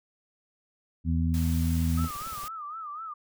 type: harmonic tone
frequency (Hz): 82.41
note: E2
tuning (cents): 0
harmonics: 1 / 2 / 3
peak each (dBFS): -25 / -29 / -30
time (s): 1.04-2.09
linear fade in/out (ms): 50
type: noise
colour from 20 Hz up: white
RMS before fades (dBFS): -42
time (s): 1.34-2.48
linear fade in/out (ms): 0
type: tone with vibrato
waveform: sine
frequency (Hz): 1244.5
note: D#6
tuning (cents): 0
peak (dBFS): -35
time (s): 1.97-3.14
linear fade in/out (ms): 10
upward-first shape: sine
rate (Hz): 4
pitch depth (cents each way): 120
type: noise bursts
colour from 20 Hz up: brown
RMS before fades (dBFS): -42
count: 9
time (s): 1.98-2.449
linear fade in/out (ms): 5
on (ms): 21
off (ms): 35
effects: none